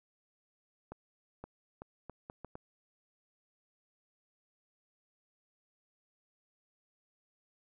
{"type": "accelerating click train", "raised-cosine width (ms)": 1, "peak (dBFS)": -30, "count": 7, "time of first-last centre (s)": [0.92, 2.554], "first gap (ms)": 520, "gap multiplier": 0.73, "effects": []}